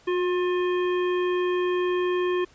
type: harmonic tone with a mistuned harmonic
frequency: 355.5 Hz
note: F4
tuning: 31 cents sharp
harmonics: 1 / 3 / 5 / 7 / 9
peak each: -22 / -32 / -36 / -39 / -41 dBFS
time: 0.07-2.45 s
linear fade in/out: 10 ms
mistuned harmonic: 1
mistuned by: +25 cents
effects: pink hiss -56 dBFS RMS until 2.54 s + resampled to 16000 Hz